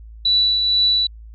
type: tone with tremolo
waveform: sine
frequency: 3951 Hz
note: B7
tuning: in tune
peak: -12 dBFS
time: 0.25-1.07 s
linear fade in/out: 5 ms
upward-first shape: triangle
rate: 2.1 Hz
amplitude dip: 40%
effects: added 55 Hz sine -36 dBFS peak until 1.34 s